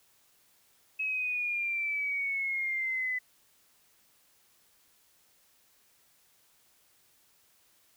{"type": "exponential sweep", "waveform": "sine", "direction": "down", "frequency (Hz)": [2571, 2000], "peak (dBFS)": -29, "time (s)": [0.99, 3.19], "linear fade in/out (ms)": 10, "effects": ["white hiss -66 dBFS RMS until 7.96 s"]}